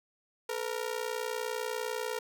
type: ring-modulated tone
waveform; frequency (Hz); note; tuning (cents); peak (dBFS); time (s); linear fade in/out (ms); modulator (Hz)
sawtooth; 466.2; A#4; 0; -26; 0.49-2.19; 2; 30
effects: none